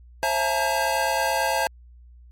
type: tone cluster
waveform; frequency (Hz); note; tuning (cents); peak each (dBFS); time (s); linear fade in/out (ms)
square; 534 / 670 / 857 / 926 / 1607; C5 / E5 / A5 / A#5 / G6; +35 / +28 / -46 / -12 / +43; -29 / -28 / -26 / -29 / -30; 0.23-1.67; 0
effects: added 60 Hz sine -45 dBFS peak until 2.31 s + MP3 64 kbps